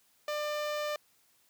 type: tone with notch filter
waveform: sawtooth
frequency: 597 Hz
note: D5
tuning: 28 cents sharp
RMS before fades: -34 dBFS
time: 0.28-0.96 s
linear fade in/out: 2 ms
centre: 9900 Hz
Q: 1
effects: white hiss -68 dBFS RMS until 1.49 s + high-pass 80 Hz 12 dB/octave